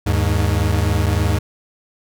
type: tone pair together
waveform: 40% pulse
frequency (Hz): 78.8 / 102.14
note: D#2 / G#2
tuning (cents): +23 / -28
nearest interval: major third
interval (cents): 449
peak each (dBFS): -17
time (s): 0.06-1.39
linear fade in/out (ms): 10
effects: none